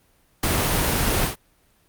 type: noise with ADSR envelope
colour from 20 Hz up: pink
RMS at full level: -19 dBFS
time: 0.43-1.36 s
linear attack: 7 ms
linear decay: 4 ms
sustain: -2 dB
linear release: 120 ms
effects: pink hiss -61 dBFS RMS until 1.88 s + Opus 32 kbps